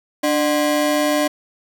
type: ring-modulated tone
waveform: 35% pulse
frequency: 447.2 Hz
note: A4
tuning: 28 cents sharp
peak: -11 dBFS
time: 0.23-1.28 s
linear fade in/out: 10 ms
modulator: 153 Hz
effects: none